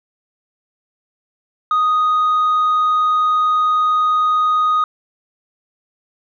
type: tone with tanh clipping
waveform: sine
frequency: 1244.5 Hz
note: D#6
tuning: in tune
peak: -13 dBFS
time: 1.71-4.84 s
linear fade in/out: 2 ms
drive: 1 dB
effects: none